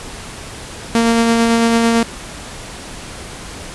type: tone with tremolo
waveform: sawtooth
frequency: 230.7 Hz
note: A#3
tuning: 18 cents flat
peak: -6 dBFS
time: 0.95-2.03 s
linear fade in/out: 0 ms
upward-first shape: sine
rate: 9 Hz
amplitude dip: 25%
effects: pink hiss -31 dBFS RMS until 3.74 s + resampled to 24000 Hz